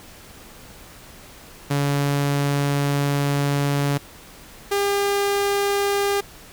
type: tone pair in turn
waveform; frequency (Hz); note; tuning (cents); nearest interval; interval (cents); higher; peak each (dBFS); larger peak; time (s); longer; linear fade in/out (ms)
sawtooth; 142.1 / 401.9; C#3 / G4; +43 / +43; octave + tritone; 1800; second; -15 / -15; neither; 1.7-3.98 / 4.71-6.21; first; 10
effects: pink hiss -44 dBFS RMS until 6.52 s